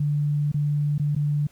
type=tone with dropouts; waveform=sine; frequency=146.83 Hz; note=D3; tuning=in tune; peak=-20 dBFS; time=0-1.47 s; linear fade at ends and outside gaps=5 ms; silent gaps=0.518-0.542 / 0.981-0.996 / 1.151-1.162 s; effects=pink hiss -58 dBFS RMS until 1.51 s